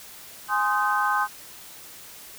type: chord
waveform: sine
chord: Ab major seventh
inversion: none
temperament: equal with one note detuned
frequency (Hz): 830.6 / 1046.5 / 1244.5 / 1538.4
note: Ab5 / C6 / Eb6 / G6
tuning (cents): 0 / 0 / 0 / -33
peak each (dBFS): -26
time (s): 0.48-1.28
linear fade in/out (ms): 50
effects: white hiss -44 dBFS RMS until 2.38 s